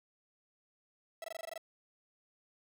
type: tone bursts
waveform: 45% pulse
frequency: 656 Hz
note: E5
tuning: 9 cents flat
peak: -40 dBFS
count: 9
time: 1.22-1.578 s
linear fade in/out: 2 ms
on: 22 ms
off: 20 ms
effects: none